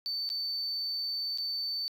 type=tone with dropouts; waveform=triangle; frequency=4539 Hz; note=C#8; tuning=40 cents sharp; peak=-29 dBFS; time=0.06-1.88 s; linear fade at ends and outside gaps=0 ms; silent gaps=0.291-0.301 / 1.375-1.384 s; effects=tanh soft clip ceiling -26 dBFS